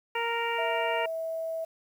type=harmonic tone; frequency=465.5 Hz; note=A#4; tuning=2 cents flat; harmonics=1 / 2 / 3 / 4 / 5 / 6; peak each=-33 / -31 / -38 / -36 / -36 / -36 dBFS; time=0.15-1.06 s; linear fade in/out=5 ms
type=tone with pitch glide; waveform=sine; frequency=659.3 to 651 Hz; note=E5 to E5; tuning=0 to -22 cents; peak=-30 dBFS; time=0.58-1.65 s; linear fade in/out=10 ms; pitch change=-22 cents; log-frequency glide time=0.78-1.15 s
effects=9-bit